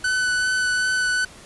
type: tone with vibrato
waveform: 45% pulse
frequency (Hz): 1500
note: F#6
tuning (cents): +23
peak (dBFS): -19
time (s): 0.04-1.25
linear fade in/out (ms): 5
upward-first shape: sine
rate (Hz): 2.6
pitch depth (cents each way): 12
effects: pink hiss -44 dBFS RMS until 1.45 s + resampled to 24000 Hz